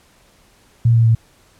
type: tone with pitch steps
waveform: sine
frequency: 116.54 / 114.94 / 113.35 Hz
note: A#2 / A#2 / A#2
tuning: 0 / -24 / -48 cents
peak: -9 dBFS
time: 0.85-1.15 s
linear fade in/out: 5 ms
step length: 100 ms
effects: pink hiss -53 dBFS RMS until 1.59 s + low-pass 12000 Hz 12 dB/octave